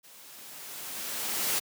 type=noise with level ramp; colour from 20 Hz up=white; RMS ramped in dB=-53 to -27 dBFS; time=0.03-1.6 s; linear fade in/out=20 ms; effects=high-pass 150 Hz 12 dB/octave